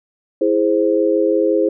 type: chord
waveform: sine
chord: E augmented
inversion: none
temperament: equal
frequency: 329.6 / 415.3 / 523.3 Hz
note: E4 / G#4 / B#4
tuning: 0 / 0 / 0 cents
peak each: -17 dBFS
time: 0.41-1.69 s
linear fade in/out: 5 ms
effects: none